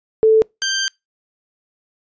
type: tone pair in turn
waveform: sine / 10% pulse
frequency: 440 / 1571.7 Hz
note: A4 / G6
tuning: 0 / +4 cents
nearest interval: octave + minor seventh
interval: 2204 cents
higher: second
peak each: -8 dBFS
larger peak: neither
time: 0.23-0.42 / 0.62-0.88 s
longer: second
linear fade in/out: 0 ms
effects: noise-tail reverb RT60 0.2 s tail -26 dB re dry + resampled to 16000 Hz